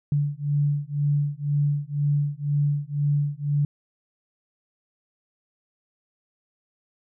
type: beating tone pair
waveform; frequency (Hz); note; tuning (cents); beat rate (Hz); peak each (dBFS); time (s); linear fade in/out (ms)
sine; 144 / 146; D3 / D3; -34 / -10; 2; -24; 0.12-3.65; 2
effects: none